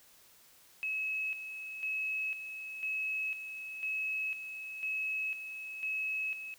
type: tone with tremolo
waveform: sine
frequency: 2575 Hz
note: E7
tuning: 41 cents flat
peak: -32 dBFS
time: 0.83-6.54 s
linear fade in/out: 0 ms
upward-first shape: square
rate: 1 Hz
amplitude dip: 60%
effects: white hiss -61 dBFS RMS until 6.58 s